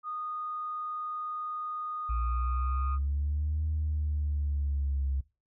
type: tone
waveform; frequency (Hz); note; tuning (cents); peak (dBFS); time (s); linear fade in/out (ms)
sine; 1234; D#6; -15; -33; 0.03-2.99; 50
type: linear two-way sweep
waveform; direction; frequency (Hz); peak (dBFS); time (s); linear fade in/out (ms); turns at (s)
sine; up then down; 58.27 to 77.78 to 67.3; -26; 2.09-5.21; 10; 3.66
effects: noise-tail reverb RT60 0.3 s tail -22 dB re dry + tanh soft clip ceiling -23 dBFS